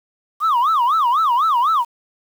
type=tone with vibrato; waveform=sine; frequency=1117 Hz; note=C#6; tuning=13 cents sharp; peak=-11 dBFS; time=0.4-1.85 s; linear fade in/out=50 ms; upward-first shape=sine; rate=4 Hz; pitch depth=300 cents each way; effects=tanh soft clip ceiling -12 dBFS + 7-bit